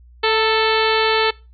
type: harmonic tone with a mistuned harmonic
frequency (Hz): 440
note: A4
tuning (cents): 0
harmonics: 1 / 2 / 3 / 4 / 5 / 6 / 7 / 8 / 9 / 10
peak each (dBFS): -18 / -21 / -23 / -24 / -25 / -26 / -26 / -27 / -28 / -28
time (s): 0.23-1.31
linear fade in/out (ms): 10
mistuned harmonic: 2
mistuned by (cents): +29
effects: noise-tail reverb RT60 0.3 s tail -23 dB re dry + added 60 Hz sine -43 dBFS peak until 1.53 s